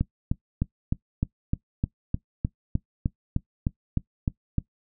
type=click train; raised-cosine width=5 ms; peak=-11 dBFS; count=16; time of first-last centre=0.01-4.583 s; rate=3.28 Hz; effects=noise-tail reverb RT60 0.1 s tail -19 dB re dry